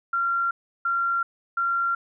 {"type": "tone bursts", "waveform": "sine", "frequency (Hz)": 1377, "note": "F6", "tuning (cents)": -25, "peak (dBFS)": -21, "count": 3, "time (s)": [0.13, 1.95], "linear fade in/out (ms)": 5, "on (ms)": 380, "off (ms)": 340, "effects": []}